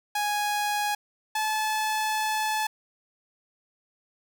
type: tone pair in turn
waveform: sawtooth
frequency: 830 / 864.4 Hz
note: G#5 / A5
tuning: -1 / -31 cents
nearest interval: minor second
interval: 70 cents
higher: second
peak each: -21 dBFS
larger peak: neither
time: 0.15-0.95 / 1.35-2.67 s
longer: second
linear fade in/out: 5 ms
effects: none